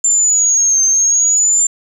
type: exponential two-way sweep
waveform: sine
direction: down then up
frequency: 7260 to 6272 to 7260 Hz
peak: -9 dBFS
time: 0.04-1.67 s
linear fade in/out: 5 ms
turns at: 0.84 s
effects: 7-bit